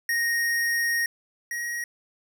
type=tone pair in turn; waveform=square; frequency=1864.7 / 1892.9 Hz; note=A#6 / A#6; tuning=0 / +26 cents; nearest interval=unison; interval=26 cents; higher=second; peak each=-23 / -29 dBFS; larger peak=first; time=0.09-1.06 / 1.51-1.84 s; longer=first; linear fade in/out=2 ms; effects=none